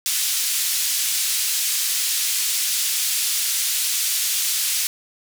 white band-pass noise, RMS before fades -22 dBFS, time 0.06-4.87 s, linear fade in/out 0 ms, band 2900 to 12000 Hz, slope 12 dB/octave, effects none

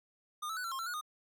square tone with pitch steps, 1216 / 1310 / 1488 / 1353 / 1069 / 1345 / 1446 / 1231 Hz, D#6 / E6 / F#6 / E6 / C6 / E6 / F#6 / D#6, -40 / -11 / +9 / +45 / +37 / +34 / -40 / -19 cents, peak -37 dBFS, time 0.42-1.012 s, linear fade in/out 10 ms, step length 74 ms, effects none

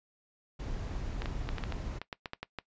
brown noise, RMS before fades -37 dBFS, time 0.59-1.99 s, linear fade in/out 10 ms
clicks, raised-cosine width 0.3 ms, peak -21 dBFS, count 12, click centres 1.22 / 1.258 / 1.49 / 1.583 / 1.638 / 1.723 / 2.016 / 2.128 / 2.258 / 2.334 / 2.43 / 2.587 s
effects noise-tail reverb RT60 0.1 s tail -20 dB re dry + resampled to 16000 Hz

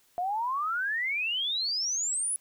sine exponential sweep, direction up, 691 to 10450 Hz, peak -27 dBFS, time 0.18-2.36 s, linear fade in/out 0 ms, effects white hiss -65 dBFS RMS until 2.4 s

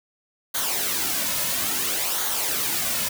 white noise with flanger, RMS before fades -25 dBFS, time 0.54-3.09 s, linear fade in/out 10 ms, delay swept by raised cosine 0.38 to 2.58 ms, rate 0.59 Hz, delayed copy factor -0.6, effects none

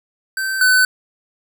square tone pair in turn, 1548 / 1509.2 Hz, G6 / F#6, -22 / +34 cents, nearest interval unison, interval 44 cents, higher first, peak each -20 / -11 dBFS, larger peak second, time 0.37-0.61 / 0.61-0.85 s, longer neither, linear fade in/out 2 ms, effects 8-bit

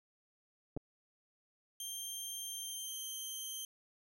clicks, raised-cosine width 2 ms, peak -28 dBFS, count 2, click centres 0.766 / 0.773 s
15% pulse tone with pitch glide, 3172 to 3139 Hz, G7 to G7, +20 to +2 cents, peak -34 dBFS, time 1.8-3.65 s, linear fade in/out 2 ms, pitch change -18 cents, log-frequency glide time 2.43-3 s
effects none

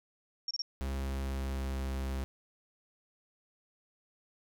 sine tone bursts, 5530 Hz, F8, 18 cents flat, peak -32 dBFS, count 3, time 0.48-0.62 s, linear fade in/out 2 ms, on 28 ms, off 28 ms
45% pulse tone with pitch glide, 67.4 to 66.63 Hz, C#2 to C2, -48 to +32 cents, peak -33 dBFS, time 0.81-2.24 s, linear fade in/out 0 ms, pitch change -20 cents, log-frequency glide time 1.02-1.79 s
effects none

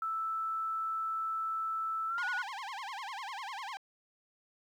sine tone with pitch glide, 1318.5 to 1463 Hz, E6 to F#6, 0 to -20 cents, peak -32 dBFS, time 0.02-2.42 s, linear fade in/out 2 ms, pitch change +180 cents, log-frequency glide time 2.08-2.25 s
sawtooth tone with vibrato, 920 Hz, A#5, 23 cents flat, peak -35 dBFS, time 2.18-3.77 s, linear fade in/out 0 ms, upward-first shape sine, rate 10 Hz, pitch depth 300 cents each way
effects low-pass 5000 Hz 12 dB/octave + 11-bit

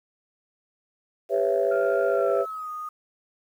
sine chord, C# half-diminished seventh, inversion second, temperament just, 399.1 / 498.9 / 554.4 / 665.2 Hz, G4 / B4 / C#5 / E5, +31 / +17 / 0 / +16 cents, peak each -25 dBFS, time 1.29-2.46 s, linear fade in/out 50 ms
sine tone with pitch glide, 1396.9 to 1237.3 Hz, F6 to D#6, 0 to -10 cents, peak -31 dBFS, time 1.71-2.89 s, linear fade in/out 5 ms, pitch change -210 cents, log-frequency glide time 2.08-2.7 s
effects tanh soft clip ceiling -12 dBFS + 9-bit

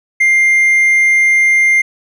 sine tone with hard clipping, 2100 Hz, C7, 6 cents sharp, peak -8 dBFS, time 0.2-1.82 s, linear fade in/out 10 ms, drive 2 dB, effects none

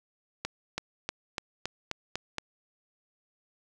accelerating click train, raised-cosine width 0.2 ms, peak -14 dBFS, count 8, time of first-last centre 0.45-2.383 s, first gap 330 ms, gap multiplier 0.94, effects none

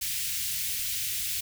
white band-stop noise, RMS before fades -31 dBFS, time 0.01-1.41 s, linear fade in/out 10 ms, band 140 to 2100 Hz, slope 24 dB/octave, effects none

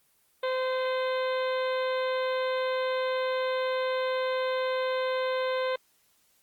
harmonic tone with a mistuned harmonic, 516 Hz, C5, 24 cents flat, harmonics 1 / 2 / 3 / 4 / 5 / 6 / 7 / 8, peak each -27 / -34 / -38 / -40 / -46 / -45 / -43 / -48 dBFS, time 0.43-5.76 s, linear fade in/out 5 ms, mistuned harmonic 5, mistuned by -30 cents, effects white hiss -67 dBFS RMS until 6.42 s + Opus 24 kbps

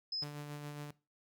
sine tone, 5100 Hz, D#8, 42 cents sharp, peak -35 dBFS, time 0.12-0.24 s, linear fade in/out 5 ms
sawtooth tone with tremolo, 146.83 Hz, D3, in tune, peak -37 dBFS, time 0.22-0.91 s, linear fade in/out 5 ms, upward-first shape sine, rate 7.2 Hz, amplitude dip 35%
effects noise-tail reverb RT60 0.3 s tail -20 dB re dry

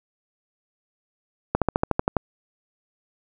slowing click train, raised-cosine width 1 ms, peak -5 dBFS, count 9, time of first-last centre 1.55-2.167 s, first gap 67 ms, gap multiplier 1.04, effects none

